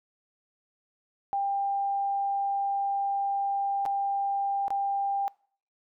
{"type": "tone with dropouts", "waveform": "sine", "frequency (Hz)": 795, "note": "G5", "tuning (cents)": 24, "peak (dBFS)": -25, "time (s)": [1.33, 5.28], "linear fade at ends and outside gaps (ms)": 0, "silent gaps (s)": [[3.854, 3.861], [4.681, 4.705]], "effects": ["noise-tail reverb RT60 0.5 s tail -24 dB re dry"]}